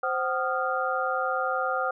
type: tone cluster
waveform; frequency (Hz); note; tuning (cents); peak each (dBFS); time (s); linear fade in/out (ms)
sine; 522 / 754 / 1232 / 1395; C5 / F#5 / D#6 / F6; -4 / +32 / -17 / -2; -30; 0.03-1.91; 5
effects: none